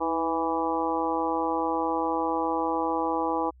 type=harmonic tone with a mistuned harmonic; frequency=164.81 Hz; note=E3; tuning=in tune; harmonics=2 / 3 / 4 / 5 / 6 / 7; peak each=-30 / -31 / -36 / -29 / -31 / -34 dBFS; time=0-3.51 s; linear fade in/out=20 ms; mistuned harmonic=2; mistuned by=-32 cents; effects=added 63 Hz sine -51 dBFS peak until 3.6 s